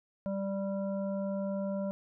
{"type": "harmonic tone", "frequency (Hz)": 196, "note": "G3", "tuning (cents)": 0, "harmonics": [1, 3, 5, 7], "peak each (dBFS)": [-33, -35, -49, -54], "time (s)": [0.26, 1.91], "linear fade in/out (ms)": 0, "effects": []}